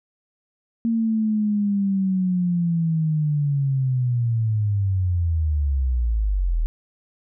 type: linear sweep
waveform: sine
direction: down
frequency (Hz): 230.5 to 38.09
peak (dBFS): -18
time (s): 0.85-6.66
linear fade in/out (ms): 0
effects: none